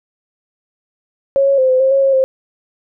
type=tone with pitch steps; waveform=sine; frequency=549 / 552 / 520 / 514 / 531 / 546 / 542 / 527 Hz; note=C#5 / C#5 / C5 / C5 / C5 / C#5 / C#5 / C5; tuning=-17 / -7 / -11 / -31 / +25 / -26 / -39 / +12 cents; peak=-9 dBFS; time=1.36-2.24 s; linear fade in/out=0 ms; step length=110 ms; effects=none